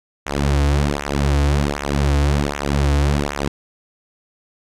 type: tone with flanger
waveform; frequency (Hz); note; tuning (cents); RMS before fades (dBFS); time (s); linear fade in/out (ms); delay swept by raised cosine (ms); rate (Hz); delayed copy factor
sawtooth; 71.4; D2; -48; -18; 0.26-3.48; 5; 0.21 to 5.21; 1.3; -0.9
effects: low-pass 9000 Hz 12 dB/octave